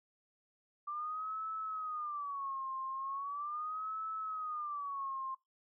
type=tone with vibrato; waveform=sine; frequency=1174.7 Hz; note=D6; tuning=in tune; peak=-37 dBFS; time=0.87-5.35 s; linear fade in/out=10 ms; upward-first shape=sine; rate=0.39 Hz; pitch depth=180 cents each way; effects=noise-tail reverb RT60 0.2 s tail -21 dB re dry